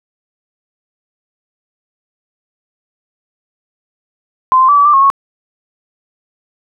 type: tone with pitch steps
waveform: sine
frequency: 1035 / 1044 / 1157 / 1147 / 1181 / 1086 / 1102 Hz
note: C6 / C6 / D6 / D6 / D6 / C#6 / C#6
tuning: -19 / -4 / -26 / -41 / +9 / -36 / -11 cents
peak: -5 dBFS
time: 4.52-5.101 s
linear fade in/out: 0 ms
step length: 83 ms
effects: none